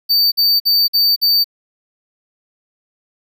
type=tone bursts; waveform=square; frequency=4596 Hz; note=D8; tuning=38 cents flat; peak=-11 dBFS; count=5; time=0.09-1.444 s; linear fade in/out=20 ms; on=230 ms; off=51 ms; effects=none